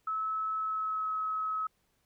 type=tone with pitch glide; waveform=sine; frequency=1298 to 1283.1 Hz; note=E6 to E6; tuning=-27 to -47 cents; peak=-30 dBFS; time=0.07-1.67 s; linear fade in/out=5 ms; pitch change=-20 cents; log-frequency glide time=0.58-1.1 s; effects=pink hiss -74 dBFS RMS until 2.05 s